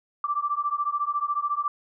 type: beating tone pair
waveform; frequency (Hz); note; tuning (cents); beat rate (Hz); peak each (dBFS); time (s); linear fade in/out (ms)
sine; 1164 / 1178; D6 / D6; -16 / +5; 14; -27; 0.24-1.68; 2
effects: none